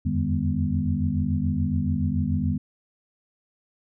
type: tone cluster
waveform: sine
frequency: 84.1 / 91.1 / 151.8 / 202 / 246.4 Hz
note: E2 / F#2 / D#3 / G#3 / B3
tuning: +35 / -26 / -42 / -48 / -4 cents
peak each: -28 dBFS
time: 0.05-2.58 s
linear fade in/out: 10 ms
effects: none